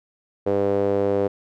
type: tone with band-pass filter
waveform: sawtooth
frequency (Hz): 99.9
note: G2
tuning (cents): +33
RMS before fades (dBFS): -21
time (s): 0.46-1.28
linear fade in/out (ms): 10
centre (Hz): 470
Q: 4
effects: none